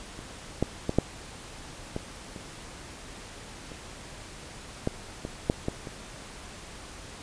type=clicks; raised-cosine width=2 ms; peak=-28 / -10 / -13 / -6 / -17 / -26 / -28 / -12 / -19 / -8 / -14 / -23 dBFS; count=12; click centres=0.191 / 0.626 / 0.894 / 0.986 / 1.964 / 2.362 / 3.718 / 4.874 / 5.251 / 5.499 / 5.684 / 5.872 s; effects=pink hiss -44 dBFS RMS until 7.22 s + resampled to 22050 Hz